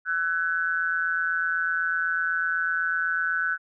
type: tone with amplitude modulation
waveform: sine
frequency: 1500 Hz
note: F#6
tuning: 23 cents sharp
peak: -19 dBFS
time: 0.05-3.58 s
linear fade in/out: 50 ms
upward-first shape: sine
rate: 168 Hz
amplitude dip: 85%
effects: none